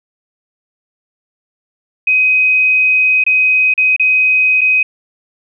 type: tone with dropouts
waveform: sine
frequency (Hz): 2518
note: D#7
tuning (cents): +20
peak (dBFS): -8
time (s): 2.07-4.83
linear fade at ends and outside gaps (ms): 5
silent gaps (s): 3.239-3.264 / 3.739-3.777 / 3.964-3.996 / 4.61-4.614
effects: none